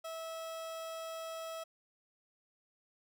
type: tone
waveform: 30% pulse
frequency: 651 Hz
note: E5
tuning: 22 cents flat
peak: -38 dBFS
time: 0.04-1.64 s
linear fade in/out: 10 ms
effects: none